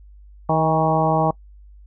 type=harmonic tone with a mistuned harmonic; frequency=158.5 Hz; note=D#3; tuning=32 cents sharp; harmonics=1 / 2 / 3 / 4 / 5 / 6 / 7; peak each=-21 / -26 / -26 / -22 / -21 / -25 / -26 dBFS; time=0.49-1.31 s; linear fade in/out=5 ms; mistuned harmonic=5; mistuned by=+28 cents; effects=noise-tail reverb RT60 0.1 s tail -24 dB re dry + added 50 Hz sine -42 dBFS peak until 1.86 s